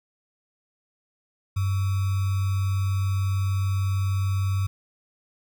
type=tone with sample-and-hold; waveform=sine; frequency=96.7 Hz; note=G2; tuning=23 cents flat; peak=-21 dBFS; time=1.56-4.67 s; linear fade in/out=10 ms; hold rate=1225 Hz; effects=none